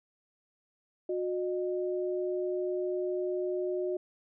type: tone pair together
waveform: sine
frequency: 363.7 / 611.7 Hz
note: F#4 / D#5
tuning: -30 / -30 cents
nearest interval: major sixth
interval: 900 cents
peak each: -30 / -36 dBFS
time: 1.09-3.97 s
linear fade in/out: 5 ms
effects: none